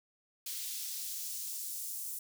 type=noise with high-pass filter sweep; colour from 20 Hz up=white; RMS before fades=-40 dBFS; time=0.46-2.19 s; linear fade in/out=5 ms; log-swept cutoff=3400 to 8600 Hz; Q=1; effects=none